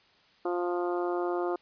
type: harmonic tone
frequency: 176.1 Hz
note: F3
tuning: 15 cents sharp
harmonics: 2 / 3 / 4 / 5 / 6 / 7 / 8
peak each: -29 / -37 / -35 / -41 / -42 / -40 / -47 dBFS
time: 0.45-1.56 s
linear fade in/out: 5 ms
effects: white hiss -62 dBFS RMS until 1.61 s + resampled to 11025 Hz